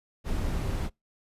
brown noise, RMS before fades -29 dBFS, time 0.24-0.9 s, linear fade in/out 50 ms, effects noise-tail reverb RT60 0.2 s tail -26 dB re dry + resampled to 32000 Hz

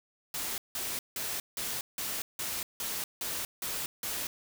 white noise bursts, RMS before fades -35 dBFS, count 10, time 0.34-4.27 s, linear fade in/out 2 ms, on 240 ms, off 170 ms, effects none

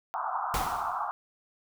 pink band-pass noise, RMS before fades -32 dBFS, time 0.14-1.11 s, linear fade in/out 0 ms, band 700 to 1400 Hz, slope 96 dB/octave
pink noise with exponential decay, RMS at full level -30 dBFS, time 0.54-1.1 s, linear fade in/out 1 ms, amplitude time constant 120 ms
effects none

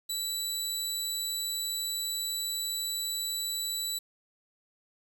20% pulse tone, 3951 Hz, B7, in tune, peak -25 dBFS, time 0.09-3.99 s, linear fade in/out 10 ms, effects 9-bit

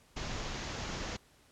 pink low-pass noise, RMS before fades -39 dBFS, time 0.16-1.17 s, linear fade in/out 10 ms, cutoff 7100 Hz, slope 96 dB/octave, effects pink hiss -64 dBFS RMS until 1.51 s + low-pass 11000 Hz 12 dB/octave

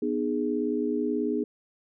sine chord, G# minor, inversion first, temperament equal with one note detuned, 246.9 / 305.3 / 415.3 Hz, B3 / D#4 / G#4, 0 / -33 / 0 cents, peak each -29 dBFS, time 0.02-1.44 s, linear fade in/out 5 ms, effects none

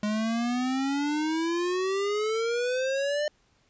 square exponential sweep, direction up, 207.7 to 604 Hz, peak -26 dBFS, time 0.03-3.28 s, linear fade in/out 2 ms, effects pink hiss -66 dBFS RMS until 3.69 s + resampled to 16000 Hz

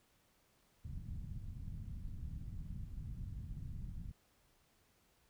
pink low-pass noise, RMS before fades -45 dBFS, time 0.84-4.12 s, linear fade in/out 10 ms, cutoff 170 Hz, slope 24 dB/octave, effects pink hiss -73 dBFS RMS until 5.29 s

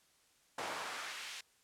brown noise with high-pass filter sweep, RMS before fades -43 dBFS, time 0.58-1.41 s, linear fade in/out 5 ms, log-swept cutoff 640 to 2900 Hz, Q 1, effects white hiss -70 dBFS RMS until 1.63 s + low-pass 10000 Hz 12 dB/octave

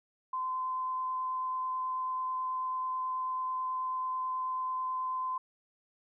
sine tone with vibrato, 1029 Hz, C6, 29 cents flat, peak -31 dBFS, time 0.33-5.38 s, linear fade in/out 5 ms, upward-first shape triangle, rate 9.2 Hz, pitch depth 8 cents each way, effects none

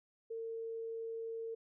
sine tone, 453.9 Hz, A#4, 46 cents flat, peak -39 dBFS, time 0.3-1.55 s, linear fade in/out 10 ms, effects none

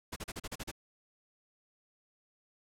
pink noise bursts, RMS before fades -40 dBFS, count 8, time 0.12-0.715 s, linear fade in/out 10 ms, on 42 ms, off 37 ms, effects low-pass 12000 Hz 12 dB/octave

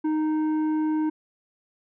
sine tone with tanh clipping, 310 Hz, D#4, 6 cents flat, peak -23 dBFS, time 0.04-1.1 s, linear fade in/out 10 ms, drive 8 dB, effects none

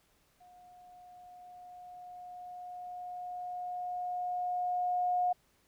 sine tone with level ramp, 720 Hz, F#5, 47 cents flat, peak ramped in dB -55 to -26 dBFS, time 0.4-5.33 s, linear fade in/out 10 ms, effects pink hiss -70 dBFS RMS until 5.67 s

